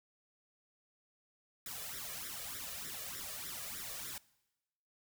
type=noise with flanger; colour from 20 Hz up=white; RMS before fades=-44 dBFS; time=1.66-4.18 s; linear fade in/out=2 ms; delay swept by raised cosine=0.54 to 1.74 ms; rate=3.3 Hz; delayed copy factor=+0.9; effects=noise-tail reverb RT60 1.0 s tail -22 dB re dry